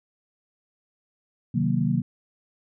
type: chord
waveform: sine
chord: C half-diminished seventh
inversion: none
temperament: equal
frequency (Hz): 130.81 / 155.56 / 185 / 233.1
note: C3 / Eb3 / Gb3 / Bb3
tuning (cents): 0 / 0 / 0 / 0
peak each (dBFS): -26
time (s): 1.54-2.02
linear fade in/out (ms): 10
effects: none